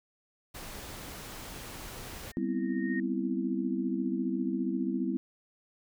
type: noise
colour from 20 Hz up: pink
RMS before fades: -43 dBFS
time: 0.54-2.32 s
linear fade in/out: 10 ms
type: tone with exponential growth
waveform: sine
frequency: 1854 Hz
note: A#6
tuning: 10 cents flat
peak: -34 dBFS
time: 2.08-3 s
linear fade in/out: 5 ms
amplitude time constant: 200 ms
type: chord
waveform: sine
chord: C major seventh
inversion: second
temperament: equal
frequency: 196 / 246.9 / 261.6 / 329.6 Hz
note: G3 / B3 / C4 / E4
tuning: 0 / 0 / 0 / 0 cents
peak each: -34 dBFS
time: 2.37-5.17 s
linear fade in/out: 0 ms
effects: none